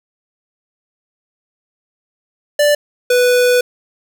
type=tone pair in turn; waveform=square; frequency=587.3 / 493.9 Hz; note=D5 / B4; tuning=0 / 0 cents; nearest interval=minor third; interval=300 cents; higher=first; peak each=-10 dBFS; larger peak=neither; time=2.59-2.75 / 3.1-3.61 s; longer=second; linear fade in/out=5 ms; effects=7-bit